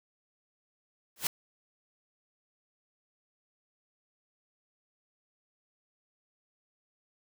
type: noise with exponential growth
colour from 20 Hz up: white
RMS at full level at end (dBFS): -24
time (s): 1.16-1.27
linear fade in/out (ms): 2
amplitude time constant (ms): 22
effects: none